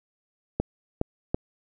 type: clicks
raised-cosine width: 2 ms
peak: -10 dBFS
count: 3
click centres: 0.6 / 1.014 / 1.345 s
effects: none